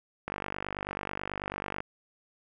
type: click train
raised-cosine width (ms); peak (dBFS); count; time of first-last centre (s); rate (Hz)
0.5; -18; 76; 0.28-1.804; 49.2
effects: none